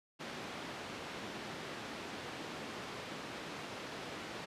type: band-pass noise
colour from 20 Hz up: pink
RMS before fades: -45 dBFS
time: 0.19-4.46 s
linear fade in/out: 20 ms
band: 180 to 4100 Hz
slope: 12 dB/octave
effects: resampled to 32000 Hz